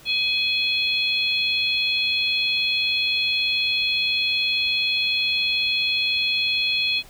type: harmonic tone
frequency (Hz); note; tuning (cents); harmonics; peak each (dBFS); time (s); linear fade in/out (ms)
841; G#5; +22; 3 / 4 / 5; -23 / -24 / -25; 0.05-7.03; 50
effects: pink hiss -48 dBFS RMS until 7.09 s